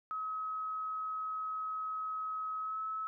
sine tone with pitch glide, 1277 to 1295.6 Hz, D#6 to E6, +45 to -30 cents, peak -35 dBFS, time 0.11-3.07 s, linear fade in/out 0 ms, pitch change +25 cents, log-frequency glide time 2.6-2.8 s, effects none

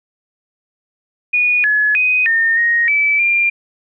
sine tone with pitch steps, 2458 / 1701 / 2502 / 1823 / 1871 / 2307 / 2390 Hz, D#7 / G#6 / D#7 / A#6 / A#6 / D7 / D7, -22 / +41 / +9 / -39 / +6 / -31 / +30 cents, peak -11 dBFS, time 1.33-3.5 s, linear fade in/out 10 ms, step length 310 ms, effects none

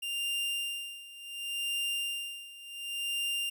45% pulse tone with tremolo, 2794 Hz, F7, in tune, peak -30 dBFS, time 0.02-3.5 s, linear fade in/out 10 ms, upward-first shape sine, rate 0.69 Hz, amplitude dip 85%, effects 12-bit

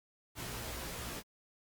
pink noise with comb filter, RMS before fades -42 dBFS, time 0.35-1.23 s, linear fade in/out 50 ms, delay 17 ms, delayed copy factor +0.95, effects Opus 48 kbps

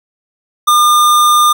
square tone with ADSR envelope, 1206 Hz, D6, 46 cents sharp, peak -5 dBFS, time 0.67-1.53 s, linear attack 13 ms, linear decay 13 ms, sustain -2 dB, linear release 9 ms, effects none

